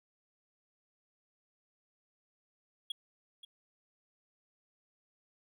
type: tone with echo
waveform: triangle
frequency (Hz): 3316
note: G#7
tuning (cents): -3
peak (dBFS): -32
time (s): 2.9-2.92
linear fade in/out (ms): 5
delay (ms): 530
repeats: 1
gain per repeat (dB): -14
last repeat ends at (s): 3.45
effects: none